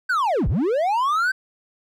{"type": "linear two-way sweep", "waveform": "triangle", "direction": "down then up", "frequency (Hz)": [1568, 36.73, 1568], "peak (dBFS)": -16, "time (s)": [0.09, 1.32], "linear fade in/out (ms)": 10, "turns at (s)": 0.48, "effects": []}